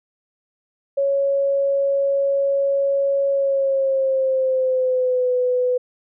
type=tone with pitch glide; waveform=sine; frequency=554.4 to 499.7 Hz; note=C#5 to B4; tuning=0 to +20 cents; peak=-16 dBFS; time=0.97-5.78 s; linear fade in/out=10 ms; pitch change=-180 cents; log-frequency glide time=3.3-5.33 s; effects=none